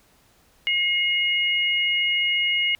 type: tone pair together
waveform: sine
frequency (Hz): 2148 / 2877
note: C7 / F#7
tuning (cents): +45 / -49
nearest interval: perfect fourth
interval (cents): 506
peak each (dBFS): -22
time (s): 0.67-2.75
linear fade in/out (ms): 0
effects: pink hiss -59 dBFS RMS until 2.79 s